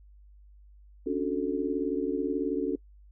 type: chord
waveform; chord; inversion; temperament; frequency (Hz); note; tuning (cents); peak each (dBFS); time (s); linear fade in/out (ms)
sine; D major seventh; third; just; 275.3 / 293.7 / 367.1 / 440.5; C#4 / D4 / F#4 / A4; -12 / 0 / -14 / +2; -32; 1.06-2.76; 10
effects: noise-tail reverb RT60 0.1 s tail -24 dB re dry + added 50 Hz sine -51 dBFS peak until 3.11 s